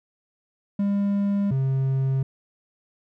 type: tone pair in turn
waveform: triangle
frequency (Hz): 200.9 / 133.82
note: G3 / C3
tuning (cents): +43 / +39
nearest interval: perfect fifth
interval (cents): 704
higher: first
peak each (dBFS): -18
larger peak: neither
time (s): 0.79-1.51 / 1.51-2.23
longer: neither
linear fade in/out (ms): 5
effects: none